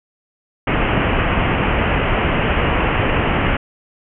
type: low-pass noise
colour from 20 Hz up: pink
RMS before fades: -17 dBFS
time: 0.67-3.57 s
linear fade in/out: 5 ms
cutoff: 3000 Hz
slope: 96 dB/octave
effects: none